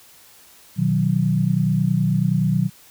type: chord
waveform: sine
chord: B major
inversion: none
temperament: equal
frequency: 123.47 / 155.56 / 185 Hz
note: B2 / D#3 / F#3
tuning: 0 / 0 / 0 cents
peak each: -22 / -20 / -20 dBFS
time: 0.76-2.7 s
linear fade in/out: 50 ms
effects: white hiss -49 dBFS RMS until 2.9 s